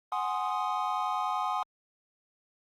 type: chord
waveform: triangle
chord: Ab dominant seventh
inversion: third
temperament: equal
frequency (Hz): 740 / 830.6 / 1046.5 / 1244.5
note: Gb5 / Ab5 / C6 / Eb6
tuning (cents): 0 / 0 / 0 / 0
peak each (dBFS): -32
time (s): 0.12-1.63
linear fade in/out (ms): 2
effects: Opus 24 kbps